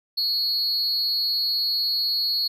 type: tone with amplitude modulation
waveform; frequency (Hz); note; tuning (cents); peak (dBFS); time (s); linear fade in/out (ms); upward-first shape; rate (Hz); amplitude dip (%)
triangle; 4338; C#8; -38; -17; 0.17-2.48; 10; sine; 284; 65
effects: none